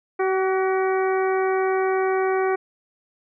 harmonic tone with a mistuned harmonic, 379.7 Hz, F#4, 45 cents sharp, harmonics 1 / 2 / 3 / 4 / 5 / 6, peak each -20 / -26 / -30 / -32 / -34 / -36 dBFS, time 0.19-2.56 s, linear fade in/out 10 ms, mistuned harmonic 4, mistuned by -32 cents, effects none

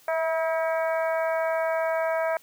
harmonic tone with a mistuned harmonic, 321.7 Hz, E4, 42 cents flat, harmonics 2 / 3 / 4 / 5 / 6 / 7, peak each -24 / -32 / -35 / -34 / -41 / -38 dBFS, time 0.08-2.37 s, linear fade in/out 2 ms, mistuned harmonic 2, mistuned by +20 cents, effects white hiss -56 dBFS RMS until 2.42 s

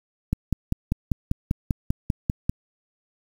click train, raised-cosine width 5 ms, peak -9 dBFS, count 12, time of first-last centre 0.33-2.495 s, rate 5.08 Hz, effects 7-bit

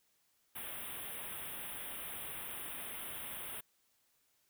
white band-stop noise, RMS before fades -44 dBFS, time 0.55-3.61 s, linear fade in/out 10 ms, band 3600 to 8900 Hz, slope 96 dB/octave, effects white hiss -75 dBFS RMS until 4.49 s

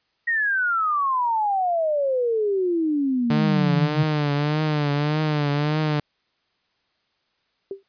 sine exponential sweep, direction down, 1898 to 138.59 Hz, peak -19 dBFS, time 0.27-4.04 s, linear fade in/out 10 ms
sawtooth tone with vibrato, 149.3 Hz, D3, 29 cents sharp, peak -16 dBFS, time 3.3-6 s, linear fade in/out 5 ms, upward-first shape triangle, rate 1.7 Hz, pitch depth 79 cents each way
sine tone with exponential decay, 392 Hz, G4, in tune, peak -24 dBFS, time 7.71-7.83 s, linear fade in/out 2 ms, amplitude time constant 26 ms
effects white hiss -69 dBFS RMS until 7.88 s + resampled to 11025 Hz

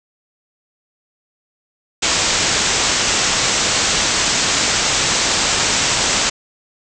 white low-pass noise, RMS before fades -17 dBFS, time 2.02-6.3 s, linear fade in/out 10 ms, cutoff 7900 Hz, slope 96 dB/octave, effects none

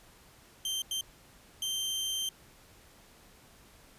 sawtooth tone bursts at uneven times, 3136 Hz, G7, in tune, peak -28 dBFS, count 3, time 0.65-0.82 / 0.91-1.01 / 1.62-2.29 s, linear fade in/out 2 ms, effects pink hiss -58 dBFS RMS until 3.98 s + resampled to 32000 Hz

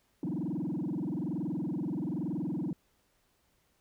sine tone with frequency modulation, 240.5 Hz, B3, 46 cents flat, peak -29 dBFS, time 0.23-2.73 s, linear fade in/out 2 ms, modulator 21.1 Hz, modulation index 4.2, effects tanh soft clip ceiling -29 dBFS + pink hiss -72 dBFS RMS until 3.8 s

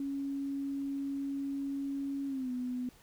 sine tone with pitch glide, 277.2 to 249.8 Hz, C#4 to B3, 0 to +20 cents, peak -33 dBFS, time 0-2.89 s, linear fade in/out 2 ms, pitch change -180 cents, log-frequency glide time 2.27-2.51 s, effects pink hiss -61 dBFS RMS until 3.02 s

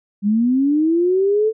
sine linear sweep, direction up, 197.2 to 445.8 Hz, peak -13 dBFS, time 0.22-1.53 s, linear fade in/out 50 ms, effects none

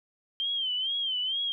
sine tone with vibrato, 3136 Hz, G7, in tune, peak -27 dBFS, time 0.4-1.52 s, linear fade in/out 0 ms, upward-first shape sine, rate 2.2 Hz, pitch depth 99 cents each way, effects none

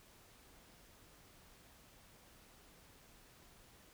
silence, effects pink hiss -63 dBFS RMS until 3.93 s

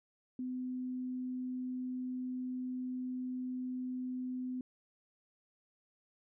sine tone, 253.6 Hz, B3, 46 cents sharp, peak -36 dBFS, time 0.39-4.61 s, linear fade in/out 2 ms, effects none

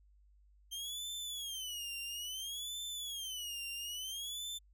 sawtooth tone with vibrato, 3136 Hz, G7, in tune, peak -37 dBFS, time 0.71-4.59 s, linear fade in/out 20 ms, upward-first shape sine, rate 0.59 Hz, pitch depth 210 cents each way, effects added 50 Hz sine -62 dBFS peak until 4.73 s

